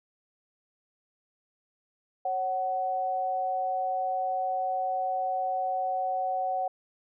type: tone pair together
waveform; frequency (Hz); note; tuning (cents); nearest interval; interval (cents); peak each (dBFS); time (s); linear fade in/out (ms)
sine; 548 / 748.4; C#5 / F#5; -20 / +20; perfect fourth; 540; -34 / -27; 2.25-6.68; 5
effects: none